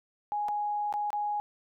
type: tone with dropouts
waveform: sine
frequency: 830.6 Hz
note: G#5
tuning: in tune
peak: -28 dBFS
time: 0.32-1.4 s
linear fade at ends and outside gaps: 0 ms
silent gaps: 0.484-0.488 / 0.926-0.939 / 1.104-1.13 s
effects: none